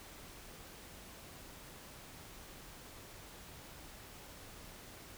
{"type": "silence", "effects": ["pink hiss -53 dBFS RMS until 5.17 s"]}